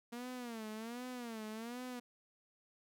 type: tone with vibrato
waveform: sawtooth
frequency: 233.1 Hz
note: A#3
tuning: in tune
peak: -39 dBFS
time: 0.12-2 s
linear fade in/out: 10 ms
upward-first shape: sine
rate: 1.3 Hz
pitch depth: 140 cents each way
effects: none